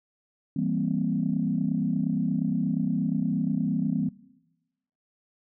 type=chord; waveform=sine; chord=C dominant seventh; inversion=first; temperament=equal; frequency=164.81 / 196 / 233.1 / 261.6 Hz; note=E3 / G3 / Bb3 / C4; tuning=0 / 0 / 0 / 0 cents; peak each=-29 dBFS; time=0.56-4.09 s; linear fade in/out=5 ms; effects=noise-tail reverb RT60 1.0 s tail -20 dB re dry + tanh soft clip ceiling -13 dBFS